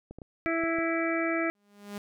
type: clicks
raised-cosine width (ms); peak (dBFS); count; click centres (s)
2; -29; 6; 0.11 / 0.186 / 0.218 / 0.461 / 0.637 / 0.786
type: harmonic tone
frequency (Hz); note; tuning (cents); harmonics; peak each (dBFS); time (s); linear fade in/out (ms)
330; E4; +2; 1 / 2 / 4 / 5 / 6 / 7; -29 / -32 / -35 / -38 / -35 / -35; 0.46-1.5; 0
type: tone with exponential growth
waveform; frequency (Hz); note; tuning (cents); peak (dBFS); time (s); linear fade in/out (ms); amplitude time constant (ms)
sawtooth; 204; G#3; -31; -30; 1.55-1.98; 2; 92
effects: none